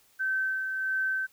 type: tone with tremolo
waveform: sine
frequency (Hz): 1542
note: G6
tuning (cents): -29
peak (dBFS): -25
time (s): 0.19-1.27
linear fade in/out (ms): 20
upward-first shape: sine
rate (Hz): 1.5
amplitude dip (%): 40
effects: white hiss -63 dBFS RMS until 1.32 s